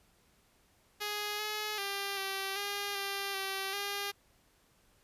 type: tone with pitch steps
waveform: 5% pulse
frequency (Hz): 416.4 / 424.2 / 397.3 / 388.7 / 404.4 / 396.2 / 387.7 / 403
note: G#4 / G#4 / G4 / G4 / G#4 / G4 / G4 / G4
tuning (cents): +5 / +37 / +23 / -15 / -46 / +18 / -19 / +48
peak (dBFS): -23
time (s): 1-4.12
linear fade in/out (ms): 20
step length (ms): 390
effects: pink hiss -68 dBFS RMS until 5.03 s + resampled to 32000 Hz